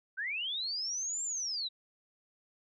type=linear two-way sweep; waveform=sine; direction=up then down; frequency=1480 to 7459 to 3766 Hz; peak=-33 dBFS; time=0.17-1.69 s; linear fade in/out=20 ms; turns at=1.23 s; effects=none